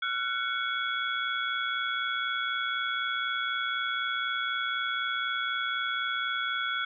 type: tone cluster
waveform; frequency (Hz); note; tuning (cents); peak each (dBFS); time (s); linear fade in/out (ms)
sine; 1362 / 1486 / 2223 / 3364; F6 / F#6 / C#7 / G#7; -44 / +7 / +4 / +22; -33 / -32 / -37 / -34; 0.02-6.85; 5
effects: none